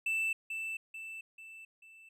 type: tone with echo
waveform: triangle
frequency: 2653 Hz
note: E7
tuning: 10 cents sharp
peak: -28 dBFS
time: 0.06-0.33 s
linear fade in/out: 5 ms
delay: 440 ms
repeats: 4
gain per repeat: -6 dB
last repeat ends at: 2.09 s
effects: none